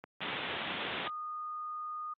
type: click train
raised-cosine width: 0.5 ms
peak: -29 dBFS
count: 5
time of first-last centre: 0.04-0.706 s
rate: 6.01 Hz
type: low-pass noise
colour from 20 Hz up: white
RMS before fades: -38 dBFS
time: 0.21-1.08 s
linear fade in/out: 5 ms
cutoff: 3600 Hz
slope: 96 dB/octave
type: tone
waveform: sine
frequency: 1230 Hz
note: D#6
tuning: 20 cents flat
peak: -37 dBFS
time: 1.06-2.14 s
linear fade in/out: 10 ms
effects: high-pass 150 Hz 12 dB/octave + AAC 32 kbps